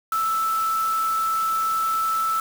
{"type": "tone in noise", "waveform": "sine", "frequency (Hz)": 1318.5, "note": "E6", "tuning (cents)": 0, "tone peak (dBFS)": -20, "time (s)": [0.12, 2.4], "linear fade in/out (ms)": 2, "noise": "white", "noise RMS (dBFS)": -36, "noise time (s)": [0.12, 2.4], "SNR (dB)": 13, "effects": []}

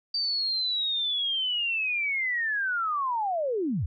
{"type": "linear sweep", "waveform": "sine", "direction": "down", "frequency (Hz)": [4656, 62.8], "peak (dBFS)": -25, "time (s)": [0.14, 3.86], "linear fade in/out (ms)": 5, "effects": []}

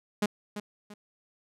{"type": "tone with echo", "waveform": "sawtooth", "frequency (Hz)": 207.7, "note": "G#3", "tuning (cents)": 0, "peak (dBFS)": -20, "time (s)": [0.22, 0.26], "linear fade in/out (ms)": 5, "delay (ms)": 340, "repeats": 2, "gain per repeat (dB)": -10, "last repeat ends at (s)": 0.94, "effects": ["low-pass 12000 Hz 12 dB/octave"]}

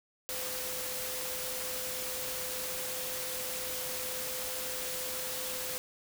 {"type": "tone in noise", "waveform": "sine", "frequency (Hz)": 510, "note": "C5", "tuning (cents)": -44, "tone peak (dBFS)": -43, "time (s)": [0.29, 5.78], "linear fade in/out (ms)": 0, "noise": "white", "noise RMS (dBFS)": -37, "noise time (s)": [0.29, 5.78], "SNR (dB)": -9, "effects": []}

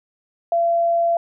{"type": "tone", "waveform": "sine", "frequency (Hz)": 680, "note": "F5", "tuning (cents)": -46, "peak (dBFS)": -15, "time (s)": [0.52, 1.17], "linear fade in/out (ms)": 2, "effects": []}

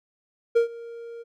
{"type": "tone with ADSR envelope", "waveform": "triangle", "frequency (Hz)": 466.2, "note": "A#4", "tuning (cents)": 0, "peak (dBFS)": -12, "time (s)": [0.55, 1.24], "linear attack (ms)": 16, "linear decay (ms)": 110, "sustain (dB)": -22, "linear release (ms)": 27, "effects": []}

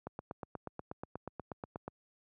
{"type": "click train", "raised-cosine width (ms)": 1, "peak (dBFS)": -26, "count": 16, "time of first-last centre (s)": [0.07, 1.879], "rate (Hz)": 8.29, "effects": ["high-pass 80 Hz 12 dB/octave"]}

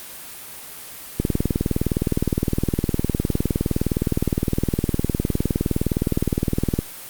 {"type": "click train", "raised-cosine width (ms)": 3, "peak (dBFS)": -6, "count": 110, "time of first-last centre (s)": [1.2, 6.79], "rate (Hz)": 19.5, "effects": ["white hiss -37 dBFS RMS until 7.09 s", "Opus 32 kbps"]}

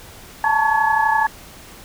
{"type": "tone cluster", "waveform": "sine", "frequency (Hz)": [868, 900, 1120, 1697], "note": ["A5", "A5", "C#6", "G#6"], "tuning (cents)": [-24, 39, 18, 37], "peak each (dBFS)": [-18, -19, -26, -20], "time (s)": [0.44, 1.27], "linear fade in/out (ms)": 2, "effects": ["pink hiss -41 dBFS RMS until 1.84 s"]}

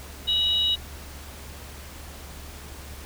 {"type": "tone pair together", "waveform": "sine", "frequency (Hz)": [2936, 3814], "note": ["F#7", "A#7"], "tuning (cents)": [-14, 39], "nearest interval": "perfect fourth", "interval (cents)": 453, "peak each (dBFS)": [-24, -22], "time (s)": [0.27, 0.76], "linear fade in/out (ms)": 20, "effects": ["added 71 Hz sine -41 dBFS peak until 3.05 s", "pink hiss -43 dBFS RMS until 3.05 s"]}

